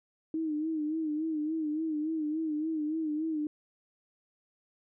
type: tone with vibrato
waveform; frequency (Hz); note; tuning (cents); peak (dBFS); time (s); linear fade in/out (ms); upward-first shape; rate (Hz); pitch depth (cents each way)
sine; 311.1; D#4; 0; -29; 0.34-3.47; 2; sine; 3.5; 70
effects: none